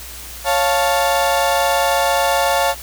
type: chord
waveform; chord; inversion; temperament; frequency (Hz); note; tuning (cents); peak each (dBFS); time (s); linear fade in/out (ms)
35% pulse; Db augmented; none; equal; 554.4 / 698.5 / 880; Db5 / F5 / A5; 0 / 0 / 0; -17; 0.44-2.75; 50
effects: added 60 Hz sine -37 dBFS peak until 2.82 s + white hiss -34 dBFS RMS until 2.82 s